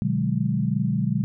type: chord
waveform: sine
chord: G# half-diminished seventh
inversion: first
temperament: equal with one note detuned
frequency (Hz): 123.47 / 148.88 / 185 / 207.7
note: B2 / D3 / F#3 / G#3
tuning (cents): 0 / +24 / 0 / 0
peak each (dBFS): -26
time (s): 0.02-1.24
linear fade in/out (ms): 0
effects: none